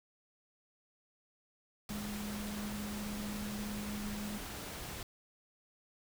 sine tone in noise, 207.7 Hz, G#3, in tune, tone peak -39 dBFS, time 1.9-4.38 s, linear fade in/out 2 ms, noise pink, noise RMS -44 dBFS, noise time 1.89-5.03 s, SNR +2 dB, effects none

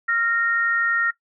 sine tone pair together, 1386 / 1854 Hz, F6 / A#6, -14 / -10 cents, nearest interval perfect fourth, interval 504 cents, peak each -21 dBFS, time 0.08-1.11 s, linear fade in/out 10 ms, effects noise-tail reverb RT60 0.1 s tail -18 dB re dry

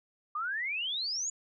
sine exponential sweep, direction up, 1174.7 to 7040 Hz, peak -31 dBFS, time 0.35-1.3 s, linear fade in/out 5 ms, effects none

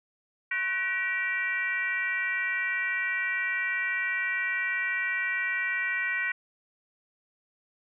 sine tone with frequency modulation, 1916 Hz, A#6, 47 cents sharp, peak -26 dBFS, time 0.51-6.32 s, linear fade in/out 5 ms, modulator 417 Hz, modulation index 1.1, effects none

